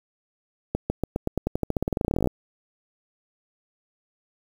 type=accelerating click train; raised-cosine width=2 ms; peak=-10 dBFS; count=27; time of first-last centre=0.75-2.273 s; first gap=150 ms; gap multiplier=0.91; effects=7-bit